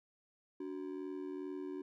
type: ring-modulated tone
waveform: triangle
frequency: 329.6 Hz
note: E4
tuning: in tune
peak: -35 dBFS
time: 0.6-1.82 s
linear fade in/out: 5 ms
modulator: 41.2 Hz
effects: none